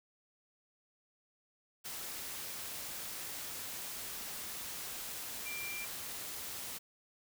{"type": "tone in noise", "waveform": "sine", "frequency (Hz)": 2368, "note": "D7", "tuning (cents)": 14, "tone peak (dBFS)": -41, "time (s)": [5.45, 5.86], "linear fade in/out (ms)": 20, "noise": "white", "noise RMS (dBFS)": -43, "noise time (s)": [1.84, 6.79], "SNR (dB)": -1, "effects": []}